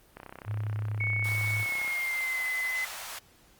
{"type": "click train", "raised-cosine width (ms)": 0.5, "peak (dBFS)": -27, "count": 56, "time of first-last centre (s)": [0.17, 1.878], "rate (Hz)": 32.2}
{"type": "tone", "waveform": "sine", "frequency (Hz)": 105.9, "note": "G#2", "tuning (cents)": 34, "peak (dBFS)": -29, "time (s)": [0.45, 1.66], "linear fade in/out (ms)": 50}
{"type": "tone with pitch glide", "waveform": "sine", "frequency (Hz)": [2217, 2033], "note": ["C#7", "B6"], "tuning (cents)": [0, 50], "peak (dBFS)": -28, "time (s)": [1, 2.85], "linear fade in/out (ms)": 5, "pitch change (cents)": -150, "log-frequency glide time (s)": [1.56, 2.45]}
{"type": "high-pass noise", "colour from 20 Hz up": "pink", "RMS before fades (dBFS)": -40, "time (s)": [1.24, 3.19], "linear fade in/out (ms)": 5, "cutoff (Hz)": 730, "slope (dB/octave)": 24}
{"effects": ["pink hiss -60 dBFS RMS until 3.59 s", "Opus 32 kbps"]}